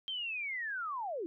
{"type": "linear sweep", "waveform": "sine", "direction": "down", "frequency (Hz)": [3188, 311.1], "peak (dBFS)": -35, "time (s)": [0.08, 1.26], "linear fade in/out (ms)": 0, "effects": []}